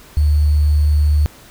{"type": "tone with sample-and-hold", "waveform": "sine", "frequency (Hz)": 74.5, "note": "D2", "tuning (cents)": 25, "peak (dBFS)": -10, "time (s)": [0.17, 1.26], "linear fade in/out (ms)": 0, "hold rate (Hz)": 4410, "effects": ["pink hiss -43 dBFS RMS until 1.5 s"]}